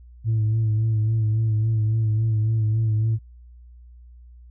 sine tone with vibrato, 110 Hz, A2, in tune, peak -16 dBFS, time 0.24-3.19 s, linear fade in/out 50 ms, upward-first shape sine, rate 3.6 Hz, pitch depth 41 cents each way, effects tanh soft clip ceiling -16 dBFS + added 60 Hz sine -43 dBFS peak until 4.5 s

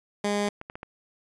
15% pulse tone, 205 Hz, G#3, 22 cents flat, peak -18 dBFS, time 0.24-0.49 s, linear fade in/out 5 ms
clicks, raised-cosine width 0.5 ms, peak -23 dBFS, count 5, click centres 0.48 / 0.614 / 0.699 / 0.755 / 0.831 s
effects resampled to 22050 Hz

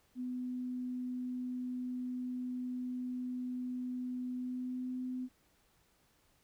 sine tone with pitch glide, 250.6 to 253.8 Hz, B3 to B3, +25 to +47 cents, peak -36 dBFS, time 0.15-5.29 s, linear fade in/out 50 ms, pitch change +22 cents, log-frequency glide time 4.34-4.94 s, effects pink hiss -71 dBFS RMS until 6.43 s

